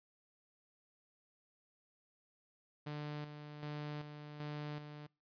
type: tone with tremolo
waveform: sawtooth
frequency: 148.7 Hz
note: D3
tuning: 22 cents sharp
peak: -37 dBFS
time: 2.86-5.07 s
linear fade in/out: 10 ms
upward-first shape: square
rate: 1.3 Hz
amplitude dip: 55%
effects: noise-tail reverb RT60 0.3 s tail -25 dB re dry + resampled to 11025 Hz